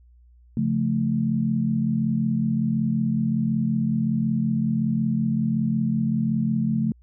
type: chord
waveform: sine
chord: Db augmented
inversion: none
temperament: equal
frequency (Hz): 138.59 / 174.61 / 220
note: Db3 / F3 / A3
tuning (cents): 0 / 0 / 0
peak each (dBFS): -26 / -27 / -22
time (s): 0.57-6.92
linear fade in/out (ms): 2
effects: added 60 Hz sine -50 dBFS peak until 7.02 s